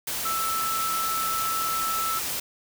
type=tone in noise; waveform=sine; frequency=1318.5 Hz; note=E6; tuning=in tune; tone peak=-26 dBFS; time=0.25-2.19 s; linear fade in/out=5 ms; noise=white; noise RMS=-30 dBFS; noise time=0.07-2.4 s; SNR=+1 dB; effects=none